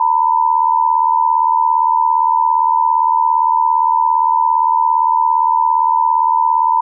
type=tone pair together; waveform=sine; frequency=910.3 / 987.8 Hz; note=A#5 / B5; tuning=-41 / 0 cents; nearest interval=minor second; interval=141 cents; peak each=-13 dBFS; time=0-6.81 s; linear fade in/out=5 ms; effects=none